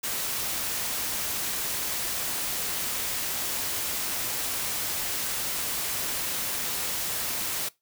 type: noise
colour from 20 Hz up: white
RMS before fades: -30 dBFS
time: 0.03-7.69 s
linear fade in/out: 10 ms
effects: noise-tail reverb RT60 0.2 s tail -21 dB re dry